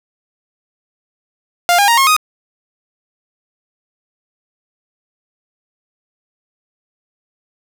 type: tone with pitch steps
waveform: sawtooth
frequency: 700 / 808.7 / 934.4 / 1079.5 / 1247.3 Hz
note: F5 / G#5 / A#5 / C#6 / D#6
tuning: +4 / -46 / +4 / -46 / +4 cents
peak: -5 dBFS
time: 1.69-2.165 s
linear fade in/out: 0 ms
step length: 95 ms
effects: none